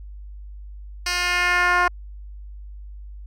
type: tone with band-pass filter sweep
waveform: 10% pulse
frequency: 355.6 Hz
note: F4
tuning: 31 cents sharp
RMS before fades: -20 dBFS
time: 1.06-1.88 s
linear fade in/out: 5 ms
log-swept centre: 4300 to 1100 Hz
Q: 1.3
effects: added 50 Hz sine -35 dBFS peak until 3.26 s